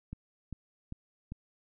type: click train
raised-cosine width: 5 ms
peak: -27 dBFS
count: 4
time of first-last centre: 0.13-1.32 s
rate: 2.52 Hz
effects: none